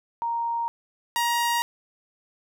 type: tone pair in turn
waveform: sine / sawtooth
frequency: 932.3 / 944.8 Hz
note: A#5 / A#5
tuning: 0 / +23 cents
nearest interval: unison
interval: 23 cents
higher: second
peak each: -24 / -18 dBFS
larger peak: second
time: 0.22-0.68 / 1.16-1.62 s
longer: neither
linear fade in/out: 0 ms
effects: none